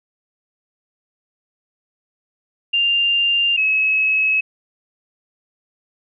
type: tone pair in turn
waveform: sine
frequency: 2794 / 2572 Hz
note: F7 / E7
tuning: 0 / -43 cents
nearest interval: minor second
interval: 143 cents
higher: first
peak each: -14 dBFS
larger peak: neither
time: 2.73-3.57 / 3.57-4.41 s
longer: neither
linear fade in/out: 10 ms
effects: none